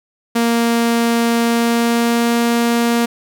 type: tone with pitch glide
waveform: sawtooth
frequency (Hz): 233.1 to 235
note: A#3 to A#3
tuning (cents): 0 to +14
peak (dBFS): -9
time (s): 0.35-3.06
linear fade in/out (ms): 10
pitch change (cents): +14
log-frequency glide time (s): 1.4-2.37
effects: none